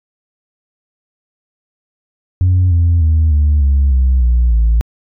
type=tone with pitch steps; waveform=sine; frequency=91.1 / 85 / 79.31 / 74 / 69.04 / 64.42 / 60.1 / 56.08 Hz; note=F#2 / F2 / D#2 / D2 / C#2 / C2 / B1 / A1; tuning=-26 / -46 / +34 / +14 / -6 / -26 / -46 / +34 cents; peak=-6 dBFS; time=2.41-4.81 s; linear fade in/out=0 ms; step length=300 ms; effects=tanh soft clip ceiling -6 dBFS